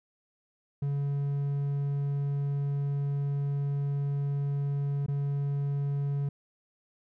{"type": "tone with dropouts", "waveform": "triangle", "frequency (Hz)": 141.4, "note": "C#3", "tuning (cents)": 35, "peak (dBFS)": -25, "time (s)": [0.82, 6.29], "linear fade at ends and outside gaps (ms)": 5, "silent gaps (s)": [5.063, 5.082], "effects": []}